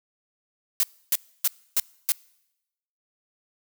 blue noise bursts, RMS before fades -21 dBFS, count 5, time 0.8-2.12 s, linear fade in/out 0 ms, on 32 ms, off 290 ms, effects noise-tail reverb RT60 0.9 s tail -25 dB re dry

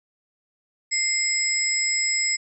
sine tone cluster, 2099 / 5120 / 7720 Hz, C7 / D#8 / B8, +5 / +49 / -40 cents, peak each -25 dBFS, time 0.91-2.37 s, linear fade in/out 20 ms, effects none

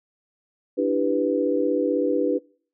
sine chord, E minor seventh, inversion third, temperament equal, 293.7 / 329.6 / 392 / 493.9 Hz, D4 / E4 / G4 / B4, 0 / 0 / 0 / 0 cents, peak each -24 / -28 / -26 / -23 dBFS, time 0.77-2.39 s, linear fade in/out 20 ms, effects noise-tail reverb RT60 0.5 s tail -26 dB re dry

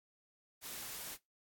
white noise, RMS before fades -45 dBFS, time 0.61-1.18 s, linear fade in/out 50 ms, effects noise-tail reverb RT60 0.2 s tail -23 dB re dry + AAC 64 kbps

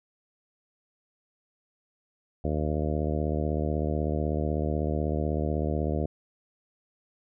harmonic tone, 76.1 Hz, D#2, 38 cents flat, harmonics 1 / 2 / 3 / 4 / 5 / 6 / 7 / 8 / 9, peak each -29 / -32 / -34 / -35 / -36 / -37 / -37 / -38 / -39 dBFS, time 2.44-6.06 s, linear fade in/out 5 ms, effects none

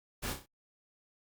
pink noise with echo, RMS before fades -37 dBFS, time 0.22-0.34 s, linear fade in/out 20 ms, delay 31 ms, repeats 4, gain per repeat -6 dB, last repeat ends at 0.464 s, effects Opus 48 kbps

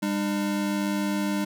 square tone pair together, 201 / 301.2 Hz, G3 / D4, +44 / +44 cents, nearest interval perfect fifth, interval 700 cents, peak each -27 / -29 dBFS, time 0.02-1.45 s, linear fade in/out 10 ms, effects none

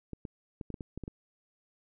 clicks, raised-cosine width 3 ms, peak -26 dBFS, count 9, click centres 0.133 / 0.252 / 0.612 / 0.703 / 0.742 / 0.808 / 0.976 / 1.037 / 1.079 s, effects none

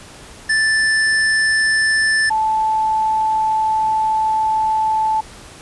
square / sine tone pair in turn, 1760 / 873.4 Hz, A6 / A5, 0 / -13 cents, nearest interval octave, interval 1213 cents, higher first, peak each -14 dBFS, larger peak neither, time 0.49-2.3 / 2.3-5.21 s, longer second, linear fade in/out 10 ms, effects pink hiss -39 dBFS RMS until 5.61 s + resampled to 24000 Hz

